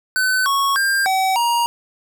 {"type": "tone with pitch steps", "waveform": "square", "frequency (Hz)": [1515, 1105, 1595, 761, 944], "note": ["F#6", "C#6", "G6", "F#5", "A#5"], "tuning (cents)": [40, -6, 30, 48, 22], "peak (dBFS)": -16, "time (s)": [0.16, 1.66], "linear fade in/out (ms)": 0, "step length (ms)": 300, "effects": []}